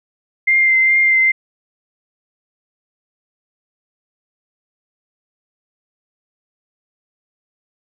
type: tone with vibrato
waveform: sine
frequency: 2093 Hz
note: C7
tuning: in tune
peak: -10 dBFS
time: 0.47-1.32 s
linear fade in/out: 10 ms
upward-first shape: triangle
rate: 2.4 Hz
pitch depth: 21 cents each way
effects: none